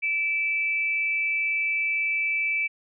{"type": "tone pair together", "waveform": "sine", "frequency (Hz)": [2319, 2628], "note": ["D7", "E7"], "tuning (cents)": [-22, -6], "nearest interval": "major second", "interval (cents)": 216, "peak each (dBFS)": [-23, -32], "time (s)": [0.02, 2.68], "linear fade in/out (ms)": 20, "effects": []}